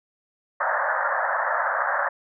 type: band-pass noise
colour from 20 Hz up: white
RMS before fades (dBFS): -24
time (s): 0.6-2.09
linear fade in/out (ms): 10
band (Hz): 540 to 1800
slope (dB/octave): 96
effects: none